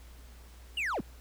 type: linear sweep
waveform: triangle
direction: down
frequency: 2960 to 116.3 Hz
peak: -28 dBFS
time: 0.77-1.01 s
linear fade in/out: 5 ms
effects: added 60 Hz sine -49 dBFS peak until 1.2 s + pink hiss -58 dBFS RMS until 1.2 s